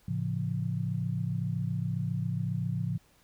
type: chord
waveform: sine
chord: A augmented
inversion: none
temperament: just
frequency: 110 / 137.5 / 171.88 Hz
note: A2 / C#3 / E#3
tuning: 0 / -14 / -27 cents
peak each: -33 dBFS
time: 0.08-2.98 s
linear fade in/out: 5 ms
effects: pink hiss -64 dBFS RMS until 3.23 s